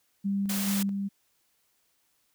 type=tone with tremolo; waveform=sine; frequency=198.2 Hz; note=G3; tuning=19 cents sharp; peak=-25 dBFS; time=0.24-1.09 s; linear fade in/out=20 ms; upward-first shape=square; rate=2.3 Hz; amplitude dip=30%
type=high-pass noise; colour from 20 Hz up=white; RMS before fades=-33 dBFS; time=0.49-0.83 s; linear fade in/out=5 ms; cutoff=140 Hz; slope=24 dB/octave
effects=white hiss -71 dBFS RMS until 2.34 s